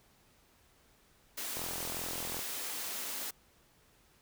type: high-pass noise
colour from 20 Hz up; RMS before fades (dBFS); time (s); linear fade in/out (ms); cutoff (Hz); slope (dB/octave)
white; -39; 1.37-3.31; 10; 190; 48
type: click train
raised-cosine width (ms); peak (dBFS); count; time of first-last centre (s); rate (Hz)
1; -28; 36; 1.57-2.392; 42.6
effects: pink hiss -66 dBFS RMS until 4.21 s